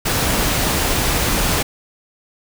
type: noise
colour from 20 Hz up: pink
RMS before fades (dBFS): -18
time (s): 0.05-1.63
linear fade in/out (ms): 10
effects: none